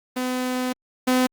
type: tone pair in turn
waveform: sawtooth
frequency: 253.1 / 254.4 Hz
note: B3 / C4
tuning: +43 / -48 cents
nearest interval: unison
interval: 9 cents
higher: second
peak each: -19 / -13 dBFS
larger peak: second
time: 0.16-0.73 / 1.07-1.27 s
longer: first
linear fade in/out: 10 ms
effects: Opus 32 kbps